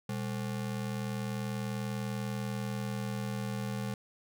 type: ring-modulated tone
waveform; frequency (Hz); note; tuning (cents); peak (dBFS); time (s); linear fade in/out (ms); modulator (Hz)
square; 161.5; E3; -35; -31; 0.09-3.94; 2; 40.1
effects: none